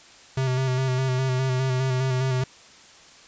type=tone with vibrato; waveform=square; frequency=130 Hz; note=C3; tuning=11 cents flat; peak=-22 dBFS; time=0.37-2.44 s; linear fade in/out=5 ms; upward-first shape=square; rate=4.9 Hz; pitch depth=29 cents each way; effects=white hiss -49 dBFS RMS until 3.27 s + resampled to 16000 Hz